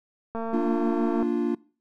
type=click train; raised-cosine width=1 ms; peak=-19 dBFS; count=200; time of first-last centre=0.35-1.227 s; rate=227 Hz
type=chord; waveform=triangle; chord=Bb major; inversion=none; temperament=equal; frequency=233.1 / 293.7 / 349.2 Hz; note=Bb3 / D4 / F4; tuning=0 / 0 / 0 cents; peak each=-25 dBFS; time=0.53-1.55 s; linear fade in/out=5 ms
effects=noise-tail reverb RT60 0.4 s tail -22 dB re dry